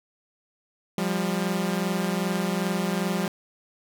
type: tone pair together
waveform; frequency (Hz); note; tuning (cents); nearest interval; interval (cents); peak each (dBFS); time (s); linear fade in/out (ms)
sawtooth; 176.97 / 199.5; F3 / G3; +23 / +31; major second; 208; -23; 0.98-3.28; 2
effects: none